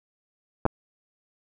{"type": "clicks", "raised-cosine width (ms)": 1, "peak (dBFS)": [-7, -8], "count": 2, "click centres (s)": [0.654, 0.663], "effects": []}